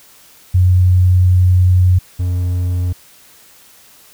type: tone pair in turn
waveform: sine / triangle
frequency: 91.1 / 89.33 Hz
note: F#2 / F2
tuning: -26 / +40 cents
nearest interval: unison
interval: 34 cents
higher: first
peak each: -7 / -12 dBFS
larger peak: first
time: 0.54-1.99 / 2.19-2.93 s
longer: first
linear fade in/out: 10 ms
effects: white hiss -45 dBFS RMS until 4.13 s